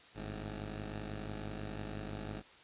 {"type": "tone pair together", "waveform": "10% pulse", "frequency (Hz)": [50.21, 106.4], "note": ["G1", "G#2"], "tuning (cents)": [42, 42], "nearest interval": "octave + minor second", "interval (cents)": 1300, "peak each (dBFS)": [-34, -36], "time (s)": [0.14, 2.43], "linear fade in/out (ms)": 50, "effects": ["white hiss -58 dBFS RMS until 2.63 s", "resampled to 8000 Hz"]}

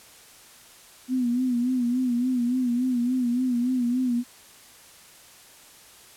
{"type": "tone with vibrato", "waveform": "sine", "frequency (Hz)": 247.7, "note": "B3", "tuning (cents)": 5, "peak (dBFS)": -21, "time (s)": [1.08, 4.24], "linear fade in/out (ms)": 50, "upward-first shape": "sine", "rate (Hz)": 3.5, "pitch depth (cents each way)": 73, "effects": ["white hiss -50 dBFS RMS until 6.16 s", "low-pass 12000 Hz 12 dB/octave"]}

